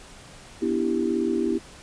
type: chord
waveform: sine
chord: E minor seventh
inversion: second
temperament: equal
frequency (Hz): 246.9 / 293.7 / 329.6 / 392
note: B3 / D4 / E4 / G4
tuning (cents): 0 / 0 / 0 / 0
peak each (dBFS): -27 / -31 / -25 / -27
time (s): 0.61-1.59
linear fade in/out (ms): 20
effects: pink hiss -46 dBFS RMS until 1.82 s + resampled to 22050 Hz